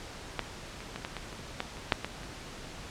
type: clicks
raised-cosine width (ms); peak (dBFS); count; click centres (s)
0.3; -13 / -25 / -21 / -18 / -20 / -27 / -14 / -29 / -6 / -16 / -28; 11; 0.393 / 0.805 / 0.96 / 1.049 / 1.167 / 1.328 / 1.604 / 1.77 / 1.922 / 2.046 / 2.233
effects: pink hiss -44 dBFS RMS until 2.9 s + low-pass 7000 Hz 12 dB/octave